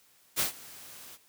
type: noise with ADSR envelope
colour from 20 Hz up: white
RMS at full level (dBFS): -26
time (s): 0.36-1.18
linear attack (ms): 37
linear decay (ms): 120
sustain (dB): -22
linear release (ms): 39
effects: white hiss -63 dBFS RMS until 1.28 s + high-pass 60 Hz 12 dB/octave